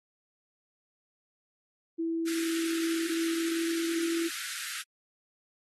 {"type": "tone with pitch glide", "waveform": "sine", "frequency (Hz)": [329.6, 333.6], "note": ["E4", "E4"], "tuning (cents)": [0, 21], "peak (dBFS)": -28, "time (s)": [1.98, 4.29], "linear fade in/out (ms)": 20, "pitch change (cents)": 21, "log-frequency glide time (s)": [3.1, 4.09]}
{"type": "high-pass noise", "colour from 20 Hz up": "pink", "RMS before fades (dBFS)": -38, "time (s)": [2.26, 4.83], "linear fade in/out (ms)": 20, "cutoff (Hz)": 1300, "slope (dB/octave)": 96}
{"effects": ["AAC 32 kbps"]}